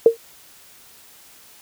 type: tone with exponential decay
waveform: sine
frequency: 459 Hz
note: A#4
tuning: 27 cents flat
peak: -3 dBFS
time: 0.06-0.17 s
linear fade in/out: 2 ms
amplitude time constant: 22 ms
effects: white hiss -48 dBFS RMS until 1.61 s